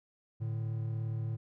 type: tone pair together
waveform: triangle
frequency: 111.62 / 149 Hz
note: A2 / D3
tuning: +25 / +25 cents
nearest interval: perfect fourth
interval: 500 cents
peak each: -31 / -39 dBFS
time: 0.4-1.37 s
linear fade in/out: 20 ms
effects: none